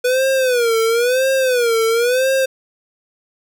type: tone with vibrato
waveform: square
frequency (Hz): 489.8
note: B4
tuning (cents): -14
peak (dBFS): -14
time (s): 0.04-2.46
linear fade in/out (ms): 10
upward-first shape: sine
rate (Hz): 0.98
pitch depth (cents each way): 150
effects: none